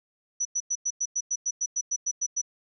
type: tone bursts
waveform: sine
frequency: 5920 Hz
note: F#8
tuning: in tune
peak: -24 dBFS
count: 14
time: 0.4-2.416 s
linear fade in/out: 10 ms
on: 53 ms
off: 98 ms
effects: none